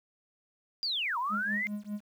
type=linear two-way sweep; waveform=sine; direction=down then up; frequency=4888 to 918 to 2132 Hz; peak=-29 dBFS; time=0.83-1.67 s; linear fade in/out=0 ms; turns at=1.18 s
type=tone with tremolo; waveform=triangle; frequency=207.7 Hz; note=G#3; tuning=in tune; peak=-29 dBFS; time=1.29-2.01 s; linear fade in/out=50 ms; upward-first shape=triangle; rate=5 Hz; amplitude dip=100%
effects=10-bit